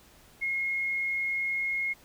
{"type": "tone", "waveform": "sine", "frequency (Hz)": 2155, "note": "C#7", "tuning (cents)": -49, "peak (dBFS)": -27, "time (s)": [0.41, 1.94], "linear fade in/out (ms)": 20, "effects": ["pink hiss -57 dBFS RMS until 2.04 s"]}